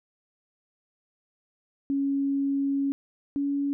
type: tone pair in turn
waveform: sine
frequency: 277.2 / 281.9 Hz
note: C#4 / C#4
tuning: 0 / +29 cents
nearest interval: unison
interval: 29 cents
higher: second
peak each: -23 / -24 dBFS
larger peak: first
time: 1.9-2.92 / 3.36-3.73 s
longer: first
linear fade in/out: 0 ms
effects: none